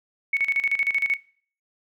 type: tone with tremolo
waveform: sine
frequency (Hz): 2217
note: C#7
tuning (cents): 0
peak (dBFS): -18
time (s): 0.33-1.17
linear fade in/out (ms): 5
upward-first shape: square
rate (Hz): 13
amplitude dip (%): 80
effects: noise-tail reverb RT60 0.5 s tail -22 dB re dry